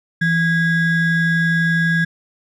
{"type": "ring-modulated tone", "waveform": "triangle", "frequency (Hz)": 906, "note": "A#5", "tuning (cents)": -50, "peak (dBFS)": -9, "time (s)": [0.21, 2.05], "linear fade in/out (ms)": 10, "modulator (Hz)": 740, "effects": []}